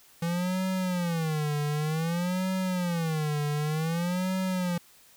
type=tone with vibrato; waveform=square; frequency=166.3 Hz; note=E3; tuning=16 cents sharp; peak=-27 dBFS; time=0.22-4.78 s; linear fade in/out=5 ms; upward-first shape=sine; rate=0.54 Hz; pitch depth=210 cents each way; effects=white hiss -57 dBFS RMS until 5.16 s